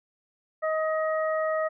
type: harmonic tone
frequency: 630 Hz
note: D#5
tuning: 21 cents sharp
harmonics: 1 / 2 / 3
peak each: -25 / -31 / -35 dBFS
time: 0.62-1.69 s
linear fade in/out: 20 ms
effects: none